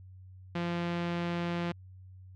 sawtooth tone with low-pass filter, 172.4 Hz, F3, 22 cents flat, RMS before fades -33 dBFS, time 0.55-1.72 s, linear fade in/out 5 ms, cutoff 3100 Hz, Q 1.2, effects added 93 Hz sine -48 dBFS peak until 2.35 s

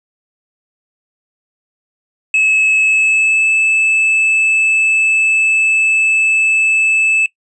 triangle tone with pitch glide, 2590 to 2620 Hz, E7 to E7, -31 to -11 cents, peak -8 dBFS, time 2.34-7.26 s, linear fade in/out 2 ms, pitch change +20 cents, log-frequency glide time 2.81-3.5 s, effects noise-tail reverb RT60 0.1 s tail -19 dB re dry + resampled to 24000 Hz

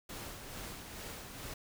pink noise with tremolo, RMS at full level -44 dBFS, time 0.09-1.54 s, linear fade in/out 5 ms, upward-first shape sine, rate 2.3 Hz, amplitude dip 40%, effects none

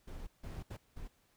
brown noise bursts at uneven times, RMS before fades -44 dBFS, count 4, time 0.07-0.27 / 0.43-0.63 / 0.7-0.77 / 0.96-1.08 s, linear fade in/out 10 ms, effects pink hiss -72 dBFS RMS until 1.36 s

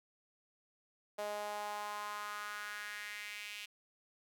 sawtooth tone with high-pass filter sweep, 207.7 Hz, G#3, in tune, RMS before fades -43 dBFS, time 1.18-3.66 s, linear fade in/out 10 ms, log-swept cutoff 610 to 2700 Hz, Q 3.3, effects none

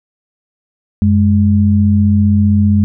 sine tone pair together, 92.42 / 207.7 Hz, F#2 / G#3, -1 / 0 cents, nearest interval octave + major second, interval 1401 cents, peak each -10 dBFS, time 1.02-2.84 s, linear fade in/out 0 ms, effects none

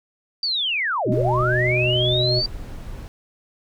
sine linear two-way sweep, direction down then up, 4699 to 174.61 to 4699 Hz, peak -20 dBFS, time 0.43-2.46 s, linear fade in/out 2 ms, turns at 1.1 s
harmonic tone, 123.47 Hz, B2, in tune, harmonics 1 / 3 / 5, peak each -21 / -25 / -24 dBFS, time 1.05-2.43 s, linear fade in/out 50 ms
brown noise, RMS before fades -34 dBFS, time 1.12-3.08 s, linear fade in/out 0 ms
effects none

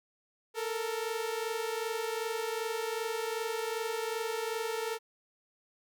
sawtooth tone pair together, 441 / 463.6 Hz, A4 / A#4, +4 / -10 cents, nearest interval minor second, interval 86 cents, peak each -31 / -32 dBFS, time 0.54-4.99 s, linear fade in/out 50 ms, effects none

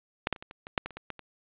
clicks, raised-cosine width 0.3 ms, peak -10 / -11 / -29 / -26 / -27 / -24 / -8 / -19 / -30 / -23 / -19 / -27 dBFS, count 12, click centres 0.271 / 0.327 / 0.362 / 0.425 / 0.511 / 0.669 / 0.778 / 0.86 / 0.907 / 0.97 / 1.103 / 1.193 s, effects resampled to 8000 Hz + 8-bit

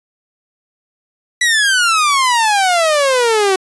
sawtooth exponential sweep, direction down, 1975.5 to 372 Hz, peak -7 dBFS, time 1.41-3.56 s, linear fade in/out 5 ms, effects resampled to 24000 Hz

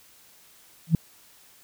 sine tone with exponential growth, 163.1 Hz, E3, 18 cents flat, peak -10 dBFS, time 0.87-0.95 s, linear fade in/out 2 ms, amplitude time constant 16 ms, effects white hiss -55 dBFS RMS until 1.63 s

